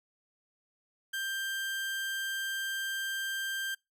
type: tone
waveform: 30% pulse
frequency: 1580 Hz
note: G6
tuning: 13 cents sharp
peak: -30 dBFS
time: 1.13-3.75 s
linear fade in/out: 10 ms
effects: noise-tail reverb RT60 0.2 s tail -25 dB re dry